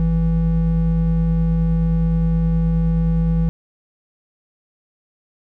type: tone pair together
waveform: triangle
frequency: 51.75 / 164.81 Hz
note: G#1 / E3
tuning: -5 / 0 cents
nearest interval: octave + minor sixth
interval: 2005 cents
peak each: -17 / -14 dBFS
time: 0-3.49 s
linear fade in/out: 0 ms
effects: none